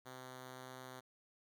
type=tone; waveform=5% pulse; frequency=128.7 Hz; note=C3; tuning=28 cents flat; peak=-38 dBFS; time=0.05-1.01 s; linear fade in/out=20 ms; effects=none